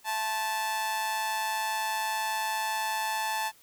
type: tone with amplitude modulation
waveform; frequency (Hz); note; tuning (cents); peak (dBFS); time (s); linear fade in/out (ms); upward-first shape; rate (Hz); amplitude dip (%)
sawtooth; 875; A5; -10; -22; 0.04-3.52; 50; sine; 202; 55
effects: white hiss -59 dBFS RMS until 3.62 s